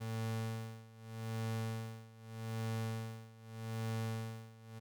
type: tone with tremolo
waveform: 35% pulse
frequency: 112.3 Hz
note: A2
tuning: 36 cents sharp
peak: -34 dBFS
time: 0-4.8 s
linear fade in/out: 20 ms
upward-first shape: sine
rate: 0.82 Hz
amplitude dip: 90%
effects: none